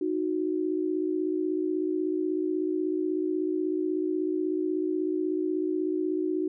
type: tone pair together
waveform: sine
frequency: 311.1 / 367.4 Hz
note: D#4 / F#4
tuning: 0 / -12 cents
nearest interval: minor third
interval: 288 cents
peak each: -28 dBFS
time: 0.01-6.48 s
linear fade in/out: 5 ms
effects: none